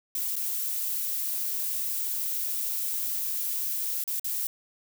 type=noise with dropouts; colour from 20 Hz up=violet; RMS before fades=-30 dBFS; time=0.15-4.47 s; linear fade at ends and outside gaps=1 ms; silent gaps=0.356-0.364 / 4.039-4.077 / 4.196-4.244 s; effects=none